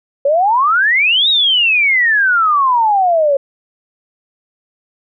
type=exponential two-way sweep; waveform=sine; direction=up then down; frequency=542 to 3852 to 542 Hz; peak=-9 dBFS; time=0.25-3.37 s; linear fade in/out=5 ms; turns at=1.29 s; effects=none